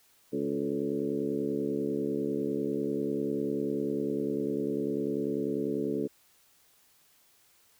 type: harmonic tone with a mistuned harmonic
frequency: 70.1 Hz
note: C#2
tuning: 20 cents sharp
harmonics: 2 / 3 / 4 / 5 / 6 / 7 / 8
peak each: -43 / -36 / -33 / -35 / -33 / -43 / -45 dBFS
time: 0.32-6.08 s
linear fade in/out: 20 ms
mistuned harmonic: 6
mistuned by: +42 cents
effects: white hiss -64 dBFS RMS until 7.79 s